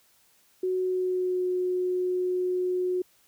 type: tone with pitch glide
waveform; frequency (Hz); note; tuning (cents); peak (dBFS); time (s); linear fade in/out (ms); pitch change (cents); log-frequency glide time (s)
sine; 370 to 364.1; F#4 to F#4; 0 to -28; -24; 0.63-3.02; 5; -28; 0.8-1.46
effects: white hiss -63 dBFS RMS until 3.27 s